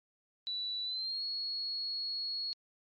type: tone with pitch glide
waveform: sine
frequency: 3951 to 4334 Hz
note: B7 to C#8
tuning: 0 to -40 cents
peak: -34 dBFS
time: 0.47-2.53 s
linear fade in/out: 0 ms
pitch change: +160 cents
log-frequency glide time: 0.84-1.23 s
effects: MP3 32 kbps